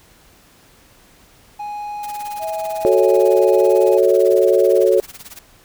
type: tone with pitch glide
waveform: triangle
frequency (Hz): 830.6 to 838.8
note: G#5 to G#5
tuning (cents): 0 to +17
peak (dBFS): -23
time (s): 1.59-3.98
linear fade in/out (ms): 10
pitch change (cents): +17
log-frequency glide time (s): 3.28-3.84
type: noise with tremolo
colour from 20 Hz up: white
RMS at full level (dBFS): -35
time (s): 2.03-5.39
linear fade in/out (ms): 2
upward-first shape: sine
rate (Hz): 18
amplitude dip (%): 95
type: tone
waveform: sine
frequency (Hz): 647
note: E5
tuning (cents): -32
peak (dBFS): -23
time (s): 2.39-4.88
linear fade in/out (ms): 50
type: chord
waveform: sine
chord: F# minor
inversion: none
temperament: equal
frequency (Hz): 370 / 440 / 554.4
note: F#4 / A4 / C#5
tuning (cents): 0 / 0 / 0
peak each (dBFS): -15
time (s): 2.85-5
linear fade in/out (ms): 0
effects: pink hiss -50 dBFS RMS until 5.64 s